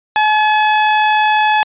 sawtooth tone, 854 Hz, G#5, 48 cents sharp, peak -6 dBFS, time 0.16-1.63 s, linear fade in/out 0 ms, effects resampled to 8000 Hz

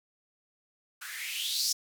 violet noise with band-pass filter sweep, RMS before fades -33 dBFS, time 1.01-1.73 s, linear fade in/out 10 ms, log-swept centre 1400 to 5600 Hz, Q 6, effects none

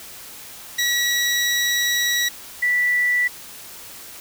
20% pulse / sine tone pair in turn, 1930 / 1964.9 Hz, B6 / B6, -40 / -9 cents, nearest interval unison, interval 31 cents, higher second, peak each -13 / -16 dBFS, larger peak first, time 0.78-2.29 / 2.62-3.28 s, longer first, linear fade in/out 10 ms, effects white hiss -39 dBFS RMS until 4.2 s

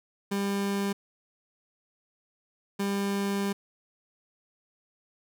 30% pulse tone bursts at uneven times, 199.3 Hz, G3, 29 cents sharp, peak -24 dBFS, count 2, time 0.31-0.93 / 2.79-3.53 s, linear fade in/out 10 ms, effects none

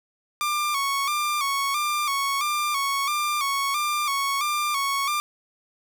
sawtooth tone with vibrato, 1149 Hz, D6, 38 cents flat, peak -19 dBFS, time 0.41-5.2 s, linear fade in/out 0 ms, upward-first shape square, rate 1.5 Hz, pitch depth 64 cents each way, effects none

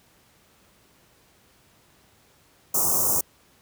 white band-stop noise, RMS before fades -22 dBFS, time 2.74-3.21 s, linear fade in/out 5 ms, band 1200 to 5900 Hz, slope 48 dB/octave, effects pink hiss -59 dBFS RMS until 3.61 s + high-pass 60 Hz 12 dB/octave

